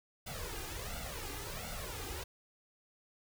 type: noise with flanger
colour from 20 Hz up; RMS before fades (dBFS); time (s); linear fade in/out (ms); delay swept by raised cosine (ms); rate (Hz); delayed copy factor
pink; -42; 0.26-2.24; 10; 1.4 to 2.5; 1.4; +0.75
effects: none